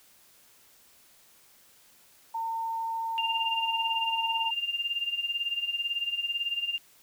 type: tone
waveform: sine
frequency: 907 Hz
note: A#5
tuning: 48 cents flat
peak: -29 dBFS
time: 2.34-4.51 s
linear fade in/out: 10 ms
type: tone with tremolo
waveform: sine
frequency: 2798 Hz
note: F7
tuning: 3 cents sharp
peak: -25 dBFS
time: 3.18-6.78 s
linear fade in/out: 0 ms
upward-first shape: sine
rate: 18 Hz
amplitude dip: 75%
effects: white hiss -59 dBFS RMS until 7.02 s